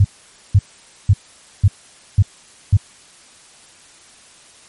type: tone bursts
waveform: sine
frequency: 99 Hz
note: G2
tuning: 18 cents sharp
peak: -6 dBFS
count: 6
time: 0-2.77 s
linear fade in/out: 5 ms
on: 45 ms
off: 500 ms
effects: white hiss -46 dBFS RMS until 4.68 s + MP3 48 kbps

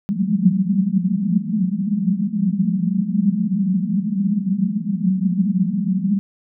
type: band-pass noise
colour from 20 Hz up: pink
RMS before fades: -19 dBFS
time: 0.09-6.19 s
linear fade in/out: 0 ms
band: 180 to 210 Hz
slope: 96 dB/octave
effects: none

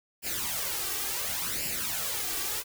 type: noise with flanger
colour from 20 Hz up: white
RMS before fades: -32 dBFS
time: 0.22-2.64 s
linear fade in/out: 50 ms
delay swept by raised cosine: 0.4 to 2.6 ms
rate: 0.7 Hz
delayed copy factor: +0.7
effects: none

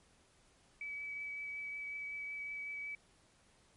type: tone with vibrato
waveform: sine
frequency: 2288 Hz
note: D7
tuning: 46 cents flat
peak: -40 dBFS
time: 0.81-2.95 s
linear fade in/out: 2 ms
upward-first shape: triangle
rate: 5.4 Hz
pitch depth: 11 cents each way
effects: pink hiss -68 dBFS RMS until 3.76 s + MP3 48 kbps

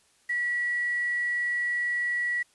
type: tone with quantisation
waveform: sine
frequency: 1937 Hz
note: B6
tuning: 34 cents flat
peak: -25 dBFS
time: 0.29-2.43 s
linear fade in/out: 10 ms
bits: 8
effects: white hiss -64 dBFS RMS until 2.54 s + resampled to 24000 Hz

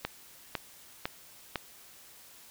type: click train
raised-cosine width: 0.3 ms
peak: -15 dBFS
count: 4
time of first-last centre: 0.05-1.558 s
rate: 1.99 Hz
effects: white hiss -54 dBFS RMS until 2.5 s

